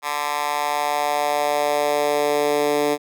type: tone with high-pass filter sweep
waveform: 10% pulse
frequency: 146.83 Hz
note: D3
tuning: in tune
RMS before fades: -21 dBFS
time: 0.02-2.98 s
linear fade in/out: 50 ms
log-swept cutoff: 1100 to 360 Hz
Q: 2.2
effects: none